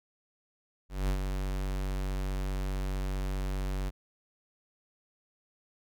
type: tone with ADSR envelope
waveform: square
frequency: 47.64 Hz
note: G1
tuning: 49 cents flat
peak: -26 dBFS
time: 0.89-3.91 s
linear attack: 200 ms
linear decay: 80 ms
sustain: -5 dB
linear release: 30 ms
effects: none